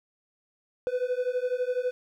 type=beating tone pair; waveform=triangle; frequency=493.9 / 505.9 Hz; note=B4 / B4; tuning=0 / +42 cents; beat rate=12 Hz; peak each=-27 dBFS; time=0.87-1.91 s; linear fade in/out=0 ms; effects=none